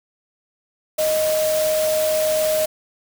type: tone in noise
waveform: sine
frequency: 622.3 Hz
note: D#5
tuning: in tune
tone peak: -17 dBFS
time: 0.98-2.66 s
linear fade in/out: 10 ms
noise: white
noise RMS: -27 dBFS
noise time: 0.98-2.66 s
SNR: +7 dB
effects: none